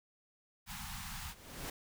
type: band-stop noise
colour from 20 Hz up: pink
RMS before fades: -44 dBFS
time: 0.66-1.35 s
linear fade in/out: 50 ms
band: 230 to 750 Hz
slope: 96 dB/octave
type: noise with exponential growth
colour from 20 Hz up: pink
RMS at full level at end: -40 dBFS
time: 0.96-1.7 s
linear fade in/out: 5 ms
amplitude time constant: 160 ms
effects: none